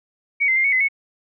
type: tone with pitch steps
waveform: sine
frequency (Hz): 2243 / 2072 / 2100 / 2220 / 2038 / 2205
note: C#7 / C7 / C7 / C#7 / C7 / C#7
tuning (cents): +20 / -17 / +6 / +2 / -46 / -10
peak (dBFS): -15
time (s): 0.4-0.886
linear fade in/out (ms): 20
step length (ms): 81
effects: none